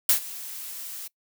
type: noise with ADSR envelope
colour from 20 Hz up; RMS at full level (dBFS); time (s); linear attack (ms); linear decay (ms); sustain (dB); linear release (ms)
blue; -17; 0.09-1.08; 3; 100; -20; 10
effects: noise-tail reverb RT60 0.1 s tail -22 dB re dry